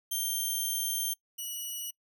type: tone pair in turn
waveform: 5% pulse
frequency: 3164 / 2928 Hz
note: G7 / F#7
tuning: +15 / -19 cents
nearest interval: minor second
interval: 134 cents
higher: first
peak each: -21 / -27 dBFS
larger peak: first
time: 0.11-1.14 / 1.38-1.91 s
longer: first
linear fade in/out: 10 ms
effects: noise-tail reverb RT60 0.1 s tail -24 dB re dry